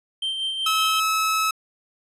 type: tone with tremolo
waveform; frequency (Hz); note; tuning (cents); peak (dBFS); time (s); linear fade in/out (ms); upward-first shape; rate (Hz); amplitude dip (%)
triangle; 3136; G7; 0; -21; 0.22-1; 5; sine; 5.3; 40
type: tone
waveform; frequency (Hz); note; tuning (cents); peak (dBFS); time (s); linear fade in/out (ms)
sawtooth; 1295; E6; -31; -16; 0.66-1.51; 5
effects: resampled to 32000 Hz